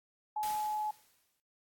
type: tone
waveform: sine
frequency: 850 Hz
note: G#5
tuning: 40 cents sharp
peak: -32 dBFS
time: 0.36-0.91 s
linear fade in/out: 5 ms
type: noise with exponential decay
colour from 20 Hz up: white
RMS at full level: -41 dBFS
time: 0.43-1.4 s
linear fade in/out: 0 ms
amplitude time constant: 210 ms
effects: noise-tail reverb RT60 0.3 s tail -21 dB re dry + AAC 64 kbps